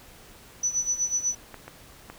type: tone with tremolo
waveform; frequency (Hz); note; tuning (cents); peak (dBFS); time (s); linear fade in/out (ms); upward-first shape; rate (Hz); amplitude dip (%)
sine; 5960; F#8; +12; -21; 0.63-1.35; 5; sine; 8.1; 80
type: clicks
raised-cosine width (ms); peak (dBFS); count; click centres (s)
0.5; -24; 3; 1.543 / 1.68 / 2.1
effects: pink hiss -50 dBFS RMS until 2.18 s